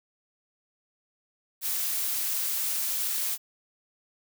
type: noise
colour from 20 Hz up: blue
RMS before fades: -29 dBFS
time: 1.61-3.38 s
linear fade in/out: 50 ms
effects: none